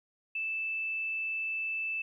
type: tone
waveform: sine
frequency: 2637 Hz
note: E7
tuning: in tune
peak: -31 dBFS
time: 0.35-2.02 s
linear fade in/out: 5 ms
effects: 12-bit